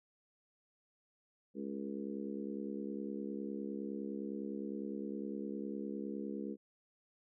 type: harmonic tone with a mistuned harmonic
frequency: 69.8 Hz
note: C#2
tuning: 13 cents sharp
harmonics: 3 / 4 / 5 / 6 / 7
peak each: -42 / -44 / -46 / -48 / -49 dBFS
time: 1.54-6.57 s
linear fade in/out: 50 ms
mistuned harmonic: 7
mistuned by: -27 cents
effects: none